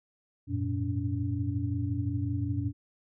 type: tone cluster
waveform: sine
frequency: 91.7 / 105.4 / 117.2 / 285.6 Hz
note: F#2 / G#2 / A#2 / D4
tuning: -15 / +26 / +10 / -48 cents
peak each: -32 / -38 / -32 / -34 dBFS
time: 0.47-2.73 s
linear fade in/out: 50 ms
effects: none